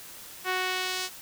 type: tone with band-pass filter sweep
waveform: sawtooth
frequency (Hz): 370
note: F#4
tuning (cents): 0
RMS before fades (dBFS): -30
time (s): 0.44-1.1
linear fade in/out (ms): 50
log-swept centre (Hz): 1700 to 5500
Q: 0.92
effects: white hiss -45 dBFS RMS until 1.21 s